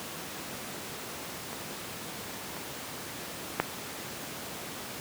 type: clicks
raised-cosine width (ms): 0.5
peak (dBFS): -24 / -23 / -8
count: 3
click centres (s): 1.53 / 2.567 / 3.6
effects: pink hiss -39 dBFS RMS until 5 s + high-pass 150 Hz 12 dB/octave